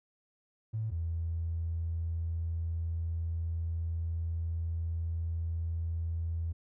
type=tone pair in turn; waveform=triangle; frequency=110 / 82.81 Hz; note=A2 / E2; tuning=0 / +8 cents; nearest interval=perfect fourth; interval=492 cents; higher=first; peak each=-27 dBFS; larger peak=neither; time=0.73-0.91 / 0.91-6.53 s; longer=second; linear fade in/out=20 ms; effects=tanh soft clip ceiling -29 dBFS